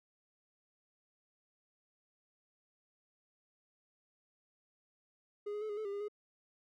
triangle tone with pitch steps, 412.8 / 417.5 / 432.2 / 412.5 / 433.9 / 399.3 / 405.6 / 417.6 Hz, G#4 / G#4 / A4 / G#4 / A4 / G4 / G#4 / G#4, -10 / +9 / -31 / -12 / -24 / +32 / -41 / +10 cents, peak -35 dBFS, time 5.46-6.084 s, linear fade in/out 10 ms, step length 78 ms, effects none

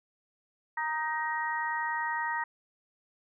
harmonic tone with a mistuned harmonic, 311.1 Hz, D#4, in tune, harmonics 3 / 4 / 5 / 6, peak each -32 / -39 / -41 / -33 dBFS, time 0.77-2.44 s, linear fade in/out 5 ms, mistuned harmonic 6, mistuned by +16 cents, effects none

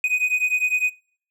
triangle beating tone pair, 2489 / 2498.9 Hz, D#7 / D#7, 0 / +7 cents, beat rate 9.9 Hz, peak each -21 / -20 dBFS, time 0.04-0.9 s, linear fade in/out 2 ms, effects noise-tail reverb RT60 0.5 s tail -21 dB re dry

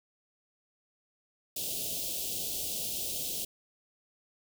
white band-stop noise, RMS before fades -35 dBFS, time 1.56-3.45 s, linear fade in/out 5 ms, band 700 to 2800 Hz, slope 48 dB/octave, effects none

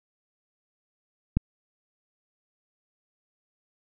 click, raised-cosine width 5 ms, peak -9 dBFS, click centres 1.37 s, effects none

